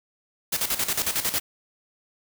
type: noise with tremolo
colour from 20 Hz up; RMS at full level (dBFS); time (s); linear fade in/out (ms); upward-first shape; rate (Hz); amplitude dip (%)
white; -24; 0.52-1.4; 10; square; 11; 70
effects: none